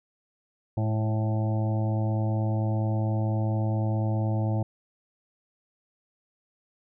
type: harmonic tone with a mistuned harmonic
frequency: 109.2 Hz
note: A2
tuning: 13 cents flat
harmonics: 1 / 2 / 3 / 5 / 6 / 7 / 8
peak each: -24 / -33 / -35 / -38 / -39 / -40 / -43 dBFS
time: 0.77-4.63 s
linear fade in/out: 5 ms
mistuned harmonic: 2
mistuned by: -39 cents
effects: none